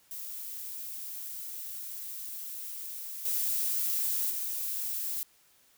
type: noise with level steps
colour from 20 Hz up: violet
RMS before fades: -40 / -30 / -34 dBFS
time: 0.11-5.23 s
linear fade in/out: 0 ms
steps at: 3.25 / 4.3 s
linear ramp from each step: 5 ms
effects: white hiss -64 dBFS RMS until 5.77 s